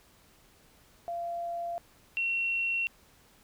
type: tone pair in turn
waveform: sine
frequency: 687 / 2727 Hz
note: F5 / F7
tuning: -29 / -42 cents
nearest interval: 2 octaves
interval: 2387 cents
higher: second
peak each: -32 / -27 dBFS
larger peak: second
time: 1.08-1.78 / 2.17-2.87 s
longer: neither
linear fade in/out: 0 ms
effects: pink hiss -61 dBFS RMS until 3.43 s